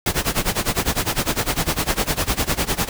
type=noise with tremolo; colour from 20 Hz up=pink; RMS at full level=-18 dBFS; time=0.06-2.89 s; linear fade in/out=2 ms; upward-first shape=sine; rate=9.9 Hz; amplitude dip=90%; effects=none